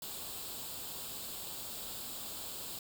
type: noise with comb filter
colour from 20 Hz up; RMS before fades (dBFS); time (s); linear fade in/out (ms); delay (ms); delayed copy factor
white; -43; 0.02-2.79; 2; 0.25; +0.65
effects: none